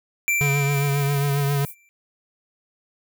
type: tone with exponential decay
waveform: square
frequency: 2349 Hz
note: D7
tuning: in tune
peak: -18 dBFS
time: 0.28-1.89 s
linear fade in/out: 0 ms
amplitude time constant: 350 ms
type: tone with vibrato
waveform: square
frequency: 141.4 Hz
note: C#3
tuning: 35 cents sharp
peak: -20 dBFS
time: 0.41-1.65 s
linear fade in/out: 0 ms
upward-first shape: triangle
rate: 7.4 Hz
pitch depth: 41 cents each way
type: high-pass noise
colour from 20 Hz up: white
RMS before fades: -37 dBFS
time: 0.69-1.75 s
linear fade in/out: 50 ms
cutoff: 9400 Hz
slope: 24 dB/octave
effects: none